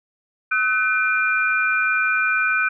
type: tone cluster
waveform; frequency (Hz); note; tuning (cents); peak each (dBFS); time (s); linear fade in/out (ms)
sine; 1286 / 1508 / 2399; E6 / F#6 / D7; -43 / +32 / +36; -25 / -19 / -22; 0.51-2.69; 10
effects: none